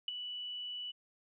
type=tone with ADSR envelope; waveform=sine; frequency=2960 Hz; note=F#7; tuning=in tune; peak=-29 dBFS; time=0.08-0.92 s; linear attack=3 ms; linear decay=11 ms; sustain=-10 dB; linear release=18 ms; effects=none